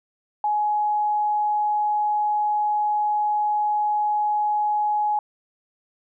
sine tone, 840 Hz, G#5, 19 cents sharp, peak -19 dBFS, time 0.44-5.19 s, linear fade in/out 2 ms, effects none

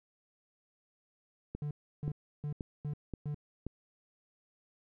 click train, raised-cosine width 3 ms, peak -25 dBFS, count 5, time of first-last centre 1.55-3.666 s, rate 1.89 Hz
triangle tone bursts, 147.4 Hz, D3, 7 cents sharp, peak -32 dBFS, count 5, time 1.62-3.345 s, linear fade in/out 2 ms, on 89 ms, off 320 ms
effects none

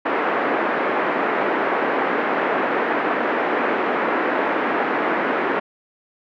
pink band-pass noise, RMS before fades -21 dBFS, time 0.05-5.6 s, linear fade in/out 10 ms, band 280 to 2000 Hz, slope 24 dB/octave, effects none

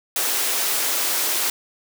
white high-pass noise, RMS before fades -22 dBFS, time 0.16-1.5 s, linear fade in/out 2 ms, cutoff 290 Hz, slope 24 dB/octave, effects none

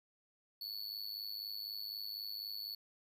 square tone with amplitude modulation, 4435 Hz, C#8, in tune, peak -38 dBFS, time 0.61-2.75 s, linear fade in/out 5 ms, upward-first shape sine, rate 104 Hz, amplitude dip 85%, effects 12-bit

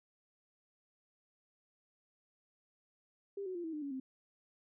sine tone with pitch steps, 397.8 / 371.2 / 346.3 / 323.1 / 301.5 / 281.3 / 262.5 Hz, G4 / F#4 / F4 / E4 / D4 / C#4 / C4, +25 / +6 / -15 / -35 / +46 / +26 / +6 cents, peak -38 dBFS, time 3.37-4 s, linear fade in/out 5 ms, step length 90 ms, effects none

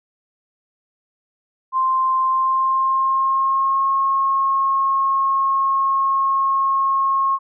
sine tone with pitch glide, 1046.5 to 1084 Hz, C6 to C#6, 0 to -39 cents, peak -15 dBFS, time 1.72-7.39 s, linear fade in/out 50 ms, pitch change +61 cents, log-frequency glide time 2.22-3.88 s, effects none

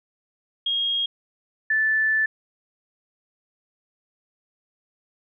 sine tone pair in turn, 3261 / 1753.6 Hz, G#7 / A6, -32 / -6 cents, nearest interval major seventh, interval 1074 cents, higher first, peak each -21 / -18 dBFS, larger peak second, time 0.66-1.06 / 1.7-2.26 s, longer second, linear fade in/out 5 ms, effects none

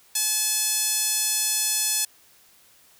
5% pulse tone with band-pass filter, 860 Hz, A5, 40 cents flat, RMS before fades -24 dBFS, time 0.15-2.05 s, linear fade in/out 5 ms, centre 12000 Hz, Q 0.51, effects white hiss -56 dBFS RMS until 2.99 s

